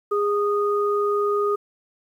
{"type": "tone pair together", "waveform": "sine", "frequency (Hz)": [410.4, 1236], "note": ["G#4", "D#6"], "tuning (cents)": [-21, -12], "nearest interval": "octave + perfect fifth", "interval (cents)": 1909, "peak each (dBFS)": [-20, -24], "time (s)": [0.11, 1.56], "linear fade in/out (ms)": 10, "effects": ["9-bit"]}